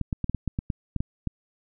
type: clicks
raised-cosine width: 5 ms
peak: -14 dBFS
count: 11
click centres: 0.013 / 0.128 / 0.243 / 0.296 / 0.347 / 0.477 / 0.589 / 0.702 / 0.963 / 1.005 / 1.273 s
effects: none